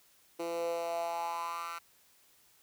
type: tone with high-pass filter sweep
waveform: 10% pulse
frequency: 168.8 Hz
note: E3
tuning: 41 cents sharp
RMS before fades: -36 dBFS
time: 0.39-1.79 s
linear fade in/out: 10 ms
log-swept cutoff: 390 to 1400 Hz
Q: 5.2
effects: white hiss -65 dBFS RMS until 2.62 s